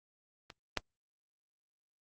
clicks, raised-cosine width 0.2 ms, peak -29 / -12 dBFS, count 2, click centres 0.502 / 0.773 s, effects Opus 24 kbps

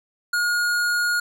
sine tone with hard clipping, 1434 Hz, F6, 45 cents sharp, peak -21 dBFS, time 0.33-1.2 s, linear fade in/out 5 ms, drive 15 dB, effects none

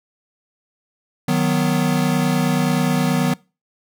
square chord, B major, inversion first, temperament equal, 155.56 / 185 / 246.9 Hz, D#3 / F#3 / B3, 0 / 0 / 0 cents, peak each -21 dBFS, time 1.28-3.34 s, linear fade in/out 5 ms, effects noise-tail reverb RT60 0.3 s tail -23 dB re dry

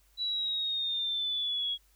sine exponential sweep, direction down, 3951 to 3314 Hz, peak -29 dBFS, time 0.17-1.78 s, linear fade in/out 50 ms, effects added 50 Hz sine -64 dBFS peak until 1.95 s + white hiss -68 dBFS RMS until 1.95 s

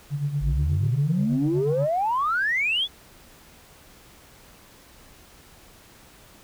sine tone with tremolo, 143.8 Hz, D3, 36 cents flat, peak -20 dBFS, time 0.1-1.89 s, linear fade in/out 50 ms, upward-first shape sine, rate 8.3 Hz, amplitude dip 70%
sine exponential sweep, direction up, 49 to 3527 Hz, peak -20 dBFS, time 0.4-2.88 s, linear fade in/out 50 ms
effects tanh soft clip ceiling -15 dBFS + pink hiss -51 dBFS RMS until 6.43 s

